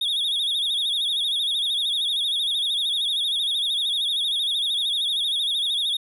triangle tone with vibrato, 3520 Hz, A7, in tune, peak -20 dBFS, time 0.01-5.97 s, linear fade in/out 5 ms, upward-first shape sine, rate 13 Hz, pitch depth 120 cents each way, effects none

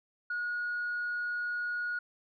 sine tone, 1447 Hz, F#6, 39 cents flat, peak -30 dBFS, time 0.3-1.99 s, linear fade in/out 5 ms, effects tanh soft clip ceiling -28 dBFS

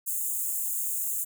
white high-pass noise, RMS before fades -30 dBFS, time 0.06-1.25 s, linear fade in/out 20 ms, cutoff 6700 Hz, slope 96 dB/octave, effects none

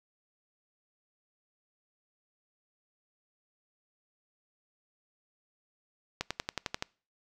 accelerating click train, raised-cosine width 0.2 ms, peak -14 dBFS, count 8, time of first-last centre 6.21-6.824 s, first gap 96 ms, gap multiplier 0.97, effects noise-tail reverb RT60 0.4 s tail -25 dB re dry

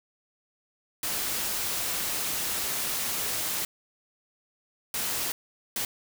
white noise bursts at uneven times, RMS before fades -30 dBFS, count 3, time 1.03-3.65 / 4.94-5.32 / 5.76-5.85 s, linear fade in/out 2 ms, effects none

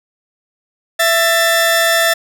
sawtooth tone pair together, 664.9 / 1775 Hz, E5 / A6, +15 / +15 cents, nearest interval octave + perfect fourth, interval 1700 cents, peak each -10 dBFS, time 0.99-2.14 s, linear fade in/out 10 ms, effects none

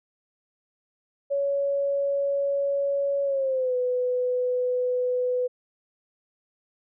sine tone with pitch glide, 560 to 498.9 Hz, C#5 to B4, +18 to +17 cents, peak -22 dBFS, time 1.3-5.48 s, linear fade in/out 20 ms, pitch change -201 cents, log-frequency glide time 3.24-3.76 s, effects none

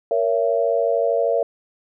sine chord, A# diminished, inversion none, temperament just, 466.2 / 559.4 / 671.3 Hz, A#4 / C#5 / E5, 0 / +16 / +31 cents, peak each -21 dBFS, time 0.11-1.43 s, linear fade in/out 2 ms, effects none

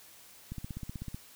click train, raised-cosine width 5 ms, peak -26 dBFS, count 11, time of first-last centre 0.52-1.145 s, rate 16 Hz, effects white hiss -55 dBFS RMS until 1.35 s

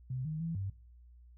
sine tone with pitch steps, 128.6 / 155.8 / 165.5 / 97.3 Hz, C3 / D#3 / E3 / G2, -30 / +3 / +7 / -12 cents, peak -34 dBFS, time 0.1-0.7 s, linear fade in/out 5 ms, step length 150 ms, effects noise-tail reverb RT60 0.4 s tail -17 dB re dry + added 60 Hz sine -54 dBFS peak until 1.37 s

